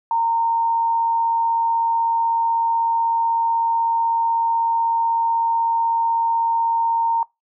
sine tone with amplitude modulation, 920 Hz, A#5, 23 cents flat, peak -15 dBFS, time 0.11-7.23 s, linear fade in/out 2 ms, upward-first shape sine, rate 96.1 Hz, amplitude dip 30%, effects noise-tail reverb RT60 0.2 s tail -23 dB re dry

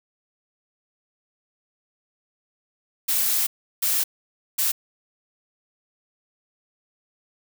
blue noise bursts at uneven times, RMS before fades -22 dBFS, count 3, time 3.08-3.47 / 3.82-4.04 / 4.58-4.72 s, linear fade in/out 10 ms, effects none

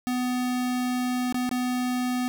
square tone with dropouts, 249.7 Hz, B3, 19 cents sharp, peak -25 dBFS, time 0.07-2.28 s, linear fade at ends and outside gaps 0 ms, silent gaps 1.325-1.344 / 1.492-1.513 s, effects none

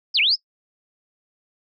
sine linear two-way sweep, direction down then up, 5390 to 2161 to 5390 Hz, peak -15 dBFS, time 0.14-0.36 s, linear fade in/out 20 ms, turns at 0.2 s, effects noise-tail reverb RT60 0.1 s tail -22 dB re dry

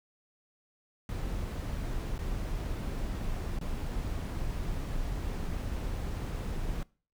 brown noise with dropouts, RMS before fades -34 dBFS, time 1.09-6.83 s, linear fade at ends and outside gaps 1 ms, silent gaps 2.18-2.19 / 3.588-3.612 s, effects noise-tail reverb RT60 0.4 s tail -23 dB re dry

